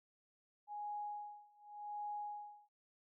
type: tone with tremolo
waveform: sine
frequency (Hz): 830.6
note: G#5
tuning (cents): 0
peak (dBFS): -40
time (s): 0.67-2.69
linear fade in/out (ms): 50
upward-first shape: sine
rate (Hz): 0.87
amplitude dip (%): 95
effects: none